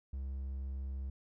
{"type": "tone", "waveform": "triangle", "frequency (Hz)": 67, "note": "C2", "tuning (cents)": 42, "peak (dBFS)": -35, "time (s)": [0.13, 1.1], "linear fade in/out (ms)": 5, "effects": []}